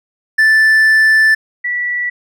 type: tone pair in turn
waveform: triangle / sine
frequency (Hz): 1760 / 1953.5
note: A6 / B6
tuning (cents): 0 / -19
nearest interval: major second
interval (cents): 181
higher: second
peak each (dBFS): -5 / -15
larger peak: first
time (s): 0.38-1.35 / 1.64-2.1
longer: first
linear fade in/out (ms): 10
effects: none